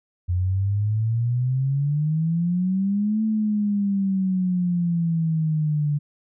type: exponential two-way sweep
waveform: sine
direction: up then down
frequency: 87.8 to 220 to 145.2 Hz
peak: -19 dBFS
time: 0.28-5.99 s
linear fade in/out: 20 ms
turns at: 3.23 s
effects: none